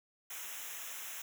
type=noise with comb filter; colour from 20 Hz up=white; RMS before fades=-44 dBFS; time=0.3-1.22 s; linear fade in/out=5 ms; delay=0.22 ms; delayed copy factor=-1; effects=none